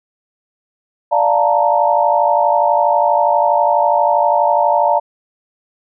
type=chord; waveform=sine; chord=Bb major seventh; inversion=first; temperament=equal; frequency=587.3 / 698.5 / 880 / 932.3 Hz; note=D5 / F5 / A5 / Bb5; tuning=0 / 0 / 0 / 0 cents; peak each=-16 dBFS; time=1.11-5 s; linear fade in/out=20 ms; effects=none